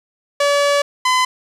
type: tone pair in turn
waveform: sawtooth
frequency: 572 / 1016.2 Hz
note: D5 / B5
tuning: -46 / +49 cents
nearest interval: minor seventh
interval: 995 cents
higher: second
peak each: -9 dBFS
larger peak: neither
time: 0.4-0.82 / 1.05-1.25 s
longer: first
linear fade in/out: 5 ms
effects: low-pass 8000 Hz 12 dB/octave + 8-bit